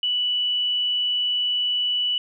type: tone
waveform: sine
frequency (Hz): 2960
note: F#7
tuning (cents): 0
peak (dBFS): -20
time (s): 0.03-2.18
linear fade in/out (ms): 2
effects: none